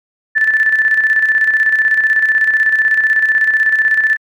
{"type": "tone with tremolo", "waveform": "sine", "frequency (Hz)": 1757, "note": "A6", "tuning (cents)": -3, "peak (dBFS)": -7, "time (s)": [0.35, 4.17], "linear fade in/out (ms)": 20, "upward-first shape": "square", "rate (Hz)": 16, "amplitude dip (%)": 50, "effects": ["MP3 96 kbps"]}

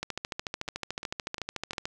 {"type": "two click trains", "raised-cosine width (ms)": 0.2, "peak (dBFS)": [-21, -15], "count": [4, 26], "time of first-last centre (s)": [[0.68, 1.733], [0.03, 1.855]], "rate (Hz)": [2.85, 13.7], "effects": []}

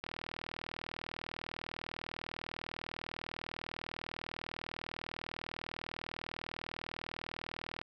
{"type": "click train", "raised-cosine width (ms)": 0.3, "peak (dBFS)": -23, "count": 312, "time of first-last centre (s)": [0.04, 7.815], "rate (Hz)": 40, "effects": []}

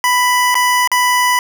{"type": "tone with dropouts", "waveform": "25% pulse", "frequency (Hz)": 990, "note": "B5", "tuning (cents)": 4, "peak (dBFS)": -7, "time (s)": [0.04, 1.39], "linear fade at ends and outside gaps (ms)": 1, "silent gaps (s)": [[0.544, 0.553], [0.875, 0.916]], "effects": []}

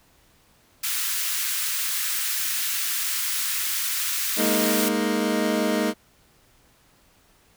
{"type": "high-pass noise", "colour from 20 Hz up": "white", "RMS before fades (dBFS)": -26, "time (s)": [0.83, 4.89], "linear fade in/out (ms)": 10, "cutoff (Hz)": 1300, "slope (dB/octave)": 24}
{"type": "chord", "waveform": "25% pulse", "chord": "Ab suspended second", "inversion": "none", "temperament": "equal", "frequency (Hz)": [207.7, 233.1, 311.1], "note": ["Ab3", "Bb3", "Eb4"], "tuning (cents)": [0, 0, 0], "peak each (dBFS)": -22, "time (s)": [4.36, 5.94], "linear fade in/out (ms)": 50}
{"effects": ["pink hiss -59 dBFS RMS until 7.56 s"]}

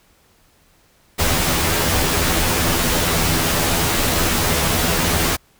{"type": "noise with comb filter", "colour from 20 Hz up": "pink", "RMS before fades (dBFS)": -18, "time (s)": [1.18, 5.37], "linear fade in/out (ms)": 20, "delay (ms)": 12, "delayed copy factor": 1, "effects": ["pink hiss -56 dBFS RMS until 5.59 s"]}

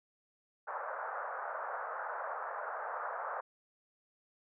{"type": "band-pass noise", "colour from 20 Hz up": "white", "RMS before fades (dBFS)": -40, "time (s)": [0.67, 3.41], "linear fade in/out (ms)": 10, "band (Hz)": [520, 1500], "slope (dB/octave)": 48, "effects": []}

